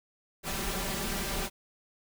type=noise with comb filter; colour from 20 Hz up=pink; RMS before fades=-33 dBFS; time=0.43-1.5 s; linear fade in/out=50 ms; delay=5.1 ms; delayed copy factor=+0.95; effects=none

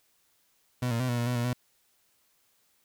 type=tone with pitch steps; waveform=30% pulse; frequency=124.3 / 116.2 / 127.4 / 120.7 / 118.9 / 123.6 / 119.3 / 123.9 Hz; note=B2 / A#2 / C3 / B2 / A#2 / B2 / A#2 / B2; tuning=+12 / -5 / -46 / -39 / +35 / +2 / +41 / +6 cents; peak=-24 dBFS; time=0.82-1.532 s; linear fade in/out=5 ms; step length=89 ms; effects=white hiss -69 dBFS RMS until 2.84 s

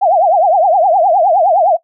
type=tone with vibrato; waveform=sine; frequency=716 Hz; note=F5; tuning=43 cents sharp; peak=-7 dBFS; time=0.01-1.77 s; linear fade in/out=20 ms; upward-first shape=triangle; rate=9.7 Hz; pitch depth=270 cents each way; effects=noise-tail reverb RT60 0.1 s tail -18 dB re dry

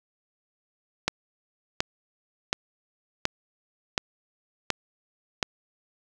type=click train; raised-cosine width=0.2 ms; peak=-5 dBFS; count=7; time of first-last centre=1.08-5.428 s; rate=1.38 Hz; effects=none

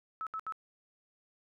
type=tone bursts; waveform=sine; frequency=1300 Hz; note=E6; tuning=24 cents flat; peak=-35 dBFS; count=3; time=0.21-0.523 s; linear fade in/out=0 ms; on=57 ms; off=71 ms; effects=none

